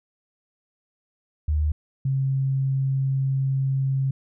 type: tone pair in turn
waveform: sine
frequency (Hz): 75.9 / 134.69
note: D#2 / C#3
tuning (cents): -42 / -49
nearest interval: minor seventh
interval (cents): 993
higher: second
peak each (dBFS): -19 / -20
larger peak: first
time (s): 1.48-1.72 / 2.05-4.11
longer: second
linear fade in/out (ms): 5
effects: none